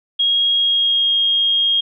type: tone with pitch glide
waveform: sine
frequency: 3278 to 3248 Hz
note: G#7 to G#7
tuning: -23 to -39 cents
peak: -13 dBFS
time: 0.19-1.81 s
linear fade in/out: 10 ms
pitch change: -16 cents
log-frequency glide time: 0.55-1.13 s
effects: none